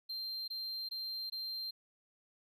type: tone bursts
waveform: triangle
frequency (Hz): 4161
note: C8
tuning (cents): -10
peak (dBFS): -37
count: 4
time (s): 0.09-1.71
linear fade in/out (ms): 10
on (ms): 390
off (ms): 20
effects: none